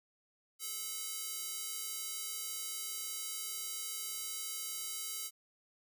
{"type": "tone with high-pass filter", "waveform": "square", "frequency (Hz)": 433.3, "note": "A4", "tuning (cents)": -27, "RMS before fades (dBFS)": -41, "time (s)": [0.59, 5.31], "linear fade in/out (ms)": 50, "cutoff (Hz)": 6100, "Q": 0.54, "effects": []}